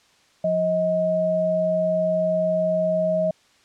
sine tone pair together, 177.07 / 631 Hz, F3 / D#5, +24 / +24 cents, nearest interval octave + minor seventh, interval 2200 cents, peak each -27 / -19 dBFS, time 0.44-3.31 s, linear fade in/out 5 ms, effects white hiss -58 dBFS RMS until 3.64 s + low-pass 6000 Hz 12 dB/octave

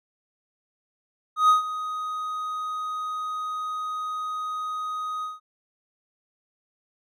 triangle tone with ADSR envelope, 1251 Hz, D#6, 9 cents sharp, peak -11 dBFS, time 1.36-5.4 s, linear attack 130 ms, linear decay 130 ms, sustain -15 dB, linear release 170 ms, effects none

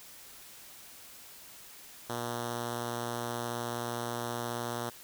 5% pulse tone with notch filter, 119 Hz, A#2, 36 cents sharp, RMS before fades -36 dBFS, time 2.09-4.9 s, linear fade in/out 10 ms, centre 2300 Hz, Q 1.4, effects white hiss -51 dBFS RMS until 5.03 s

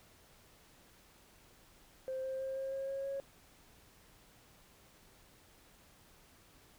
sine tone with pitch steps, 523.3 / 527.5 / 531.8 / 536.2 / 540.5 / 544.9 / 549.3 Hz, C5 / C5 / C5 / C5 / C#5 / C#5 / C#5, 0 / +14 / +28 / +42 / -44 / -30 / -16 cents, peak -35 dBFS, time 2.08-3.2 s, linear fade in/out 0 ms, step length 160 ms, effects tanh soft clip ceiling -33 dBFS + pink hiss -63 dBFS RMS until 6.78 s

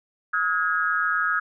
sine tone cluster, 1271 / 1439 / 1646 Hz, D#6 / F#6 / G#6, +36 / -49 / -16 cents, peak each -25 dBFS, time 0.33-1.4 s, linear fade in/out 10 ms, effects none

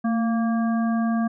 harmonic tone with a mistuned harmonic, 231.6 Hz, A#3, 11 cents flat, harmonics 1 / 3 / 5 / 7, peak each -20 / -30 / -34 / -37 dBFS, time 0.04-1.28 s, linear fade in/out 10 ms, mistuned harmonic 1, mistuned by -43 cents, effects none

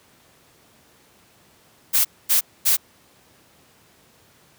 blue noise bursts, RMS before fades -17 dBFS, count 3, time 1.93-2.77 s, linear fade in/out 20 ms, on 120 ms, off 240 ms, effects pink hiss -55 dBFS RMS until 4.58 s + high-pass 100 Hz 12 dB/octave

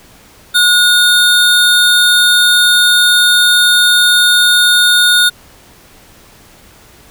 square tone pair together, 1448 / 3649 Hz, F#6 / A#7, -38 / -38 cents, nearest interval octave + major third, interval 1600 cents, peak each -10 dBFS, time 0.54-5.3 s, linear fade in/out 20 ms, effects pink hiss -42 dBFS RMS until 7.1 s

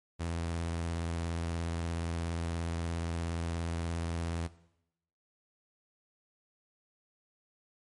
sawtooth tone with vibrato, 83.9 Hz, E2, 31 cents sharp, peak -29 dBFS, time 0.19-4.48 s, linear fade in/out 20 ms, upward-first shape triangle, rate 17 Hz, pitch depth 40 cents each way, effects noise-tail reverb RT60 0.8 s tail -17 dB re dry + MP3 48 kbps

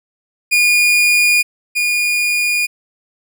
40% pulse tone pair in turn, 2436 / 2436 Hz, D#7 / D#7, -37 / -37 cents, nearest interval unison, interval 0 cents, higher neither, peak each -9 / -13 dBFS, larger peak first, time 0.51-1.43 / 1.75-2.67 s, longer neither, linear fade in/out 20 ms, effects none

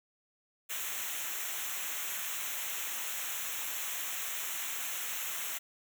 white noise with comb filter, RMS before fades -37 dBFS, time 0.69-5.59 s, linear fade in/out 20 ms, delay 0.21 ms, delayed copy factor -0.85, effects none

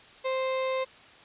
35% pulse tone, 523.3 Hz, C5, in tune, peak -25 dBFS, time 0.24-0.85 s, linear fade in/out 20 ms, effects white hiss -52 dBFS RMS until 1.24 s + resampled to 8000 Hz

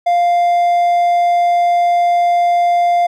triangle tone, 698.5 Hz, F5, in tune, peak -8 dBFS, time 0.06-3.07 s, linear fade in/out 10 ms, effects none

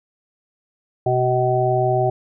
harmonic tone, 126.1 Hz, B2, 36 cents sharp, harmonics 1 / 3 / 5 / 6, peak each -21 / -21 / -21 / -21 dBFS, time 1.06-2.1 s, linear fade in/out 5 ms, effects none

